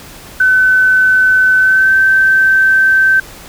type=tone with pitch glide; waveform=sine; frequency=1516 to 1549.6 Hz; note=F#6 to G6; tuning=+42 to -20 cents; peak=-6 dBFS; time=0.4-3.2 s; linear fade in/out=5 ms; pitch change=+38 cents; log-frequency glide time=1.58-1.93 s; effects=pink hiss -34 dBFS RMS until 3.48 s